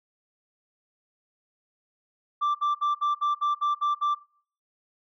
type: tone bursts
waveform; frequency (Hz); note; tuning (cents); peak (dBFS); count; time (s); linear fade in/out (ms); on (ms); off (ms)
sine; 1174.7; D6; 0; -19; 9; 2.41-4.15; 20; 140; 60
effects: noise-tail reverb RT60 0.5 s tail -22 dB re dry + tanh soft clip ceiling -21 dBFS